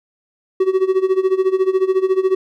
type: tone with tremolo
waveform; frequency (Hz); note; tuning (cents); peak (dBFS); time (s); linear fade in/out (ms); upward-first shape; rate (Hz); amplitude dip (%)
triangle; 378.2; F#4; +38; -8; 0.6-2.35; 5; sine; 14; 85
effects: none